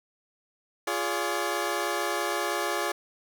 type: chord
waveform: 15% pulse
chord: D diminished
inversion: first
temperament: equal with one note detuned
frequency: 349.2 / 415.3 / 572.3 Hz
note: F4 / Ab4 / D5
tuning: 0 / 0 / -45 cents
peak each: -25 dBFS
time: 0.87-2.92 s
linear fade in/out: 5 ms
effects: none